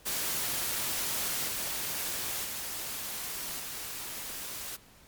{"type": "noise with level steps", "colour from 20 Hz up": "white", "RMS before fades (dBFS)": [-32, -34, -37, -39], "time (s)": [0.05, 4.77], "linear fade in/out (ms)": 20, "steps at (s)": [1.47, 2.44, 3.59], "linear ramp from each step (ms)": 10, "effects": ["pink hiss -57 dBFS RMS until 5.07 s", "MP3 96 kbps"]}